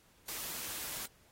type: noise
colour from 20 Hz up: white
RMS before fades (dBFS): -41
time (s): 0.28-1.06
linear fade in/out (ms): 5
effects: pink hiss -66 dBFS RMS until 1.31 s + AAC 48 kbps